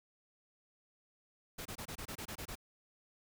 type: noise bursts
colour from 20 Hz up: pink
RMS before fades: -44 dBFS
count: 10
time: 1.58-2.555 s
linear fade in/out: 10 ms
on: 75 ms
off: 25 ms
effects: none